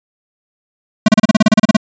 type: tone bursts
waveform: square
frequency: 215.7 Hz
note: A3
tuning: 34 cents flat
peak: -5 dBFS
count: 13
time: 1.06-1.768 s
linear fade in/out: 5 ms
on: 24 ms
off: 33 ms
effects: resampled to 16000 Hz